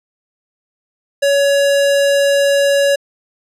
square tone, 562 Hz, C#5, 24 cents sharp, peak -11 dBFS, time 1.22-2.96 s, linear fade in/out 10 ms, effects low-pass 11000 Hz 12 dB/octave

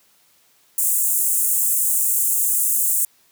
pink high-pass noise, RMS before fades -19 dBFS, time 0.78-3.05 s, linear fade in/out 2 ms, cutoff 7500 Hz, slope 48 dB/octave, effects white hiss -58 dBFS RMS until 3.31 s + high-pass 80 Hz 12 dB/octave

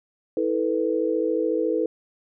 sine chord, E suspended fourth, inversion none, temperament equal with one note detuned, 323.6 / 440 / 493.9 Hz, E4 / A4 / B4, -32 / 0 / 0 cents, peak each -25 dBFS, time 0.37-1.86 s, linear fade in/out 2 ms, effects none

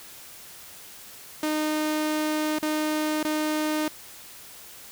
sawtooth tone with dropouts, 306.9 Hz, D#4, 24 cents flat, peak -20 dBFS, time 1.43-3.88 s, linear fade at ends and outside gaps 2 ms, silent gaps 2.586-2.627 / 3.229-3.249 s, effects white hiss -45 dBFS RMS until 4.91 s

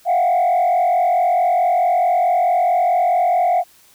sine tone with frequency modulation, 712 Hz, F5, 33 cents sharp, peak -11 dBFS, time 0.05-3.64 s, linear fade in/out 50 ms, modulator 44.6 Hz, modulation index 1, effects tanh soft clip ceiling -11 dBFS + white hiss -51 dBFS RMS until 3.94 s

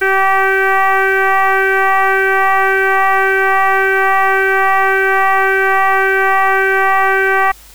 sine tone with frequency modulation, 386.9 Hz, G4, 23 cents flat, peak -9 dBFS, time 0.01-7.52 s, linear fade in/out 10 ms, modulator 386 Hz, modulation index 4.5, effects added 50 Hz sine -42 dBFS peak until 7.74 s + white hiss -41 dBFS RMS until 7.74 s

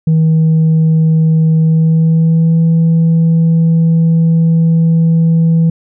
sine tone with pitch glide, 159.8 to 164.39 Hz, D#3 to E3, +47 to -4 cents, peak -4 dBFS, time 0.07-5.7 s, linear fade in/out 5 ms, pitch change +49 cents, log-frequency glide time 1.59-2.59 s, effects tanh soft clip ceiling -5 dBFS

